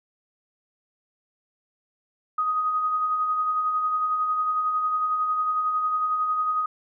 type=tone with tremolo; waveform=sine; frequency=1250 Hz; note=D#6; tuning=8 cents sharp; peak=-20 dBFS; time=2.38-6.66 s; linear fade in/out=5 ms; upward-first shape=sine; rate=11 Hz; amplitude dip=35%; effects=none